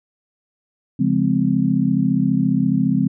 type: chord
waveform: sine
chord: Db major seventh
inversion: none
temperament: just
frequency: 138.59 / 173.24 / 207.9 / 259.9 Hz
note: Db3 / F3 / Ab3 / C4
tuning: 0 / -14 / +2 / -11 cents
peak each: -23 / -20 / -20 / -19 dBFS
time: 0.99-3.08 s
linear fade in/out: 10 ms
effects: none